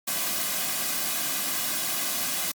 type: noise with comb filter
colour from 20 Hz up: white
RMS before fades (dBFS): -28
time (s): 0.07-2.52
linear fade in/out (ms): 10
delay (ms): 2.2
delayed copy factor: -0.6
effects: high-pass 150 Hz 12 dB/octave + Opus 48 kbps